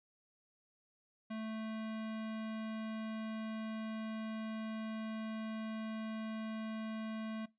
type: tone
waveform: square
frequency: 220 Hz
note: A3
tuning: in tune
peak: -40 dBFS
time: 1.3-7.46 s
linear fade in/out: 10 ms
effects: noise-tail reverb RT60 0.2 s tail -21 dB re dry + resampled to 8000 Hz